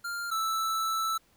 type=tone pair in turn; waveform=square; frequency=1396.9 / 1318.5 Hz; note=F6 / E6; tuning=0 / 0 cents; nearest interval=minor second; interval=100 cents; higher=first; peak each=-33 / -28 dBFS; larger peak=second; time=0.04-0.31 / 0.31-1.18 s; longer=second; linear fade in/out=10 ms; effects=pink hiss -65 dBFS RMS until 1.36 s